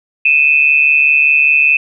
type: tone pair together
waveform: sine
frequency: 2489 / 2634 Hz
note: D#7 / E7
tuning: 0 / -2 cents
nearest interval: minor second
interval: 98 cents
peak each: -10 dBFS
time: 0.25-1.77 s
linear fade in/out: 5 ms
effects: none